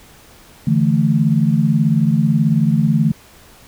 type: chord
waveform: sine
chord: D suspended second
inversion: none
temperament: just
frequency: 146.83 / 165.19 / 220.2 Hz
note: D3 / E3 / A3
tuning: 0 / +4 / +2 cents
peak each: -16 dBFS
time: 0.67-3.12 s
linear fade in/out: 5 ms
effects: pink hiss -45 dBFS RMS until 3.67 s